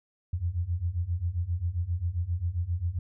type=beating tone pair; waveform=sine; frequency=83 / 90.5 Hz; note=E2 / F#2; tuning=+12 / -38 cents; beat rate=7.5 Hz; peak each=-31 / -29 dBFS; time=0.33-2.99 s; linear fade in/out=5 ms; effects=none